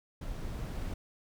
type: noise with level ramp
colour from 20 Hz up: brown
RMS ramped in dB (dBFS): -39 to -36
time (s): 0.21-0.94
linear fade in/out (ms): 5
effects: none